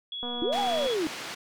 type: tone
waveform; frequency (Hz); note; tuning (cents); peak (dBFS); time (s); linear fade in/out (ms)
sine; 3360; G#7; +19; -33; 0.12-0.94; 2
type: click train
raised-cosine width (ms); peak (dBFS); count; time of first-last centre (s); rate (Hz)
1; -25; 155; 0.23-0.866; 242
type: linear two-way sweep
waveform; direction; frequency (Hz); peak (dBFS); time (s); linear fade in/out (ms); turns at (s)
sine; up then down; 294.2 to 830.6 to 294.2; -25; 0.42-1.07; 0; 0.59
type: band-pass noise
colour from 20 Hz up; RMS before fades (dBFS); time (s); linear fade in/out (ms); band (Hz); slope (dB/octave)
white; -38; 0.52-1.35; 10; 150 to 3900; 12
effects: none